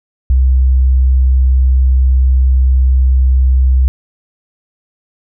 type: tone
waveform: sine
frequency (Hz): 64.6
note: C2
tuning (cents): -21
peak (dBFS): -6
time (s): 0.3-3.88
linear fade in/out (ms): 0
effects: none